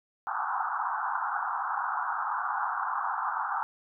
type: band-pass noise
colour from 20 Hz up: pink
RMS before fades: -31 dBFS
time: 0.27-3.63 s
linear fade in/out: 0 ms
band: 770 to 1500 Hz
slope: 96 dB/octave
effects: none